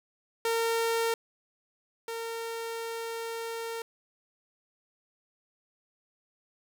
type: tone pair in turn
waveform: sawtooth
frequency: 458 / 458 Hz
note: A#4 / A#4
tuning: -31 / -31 cents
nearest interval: unison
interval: 0 cents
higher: neither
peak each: -22 / -30 dBFS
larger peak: first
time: 0.45-1.14 / 2.08-3.82 s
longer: second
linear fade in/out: 2 ms
effects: none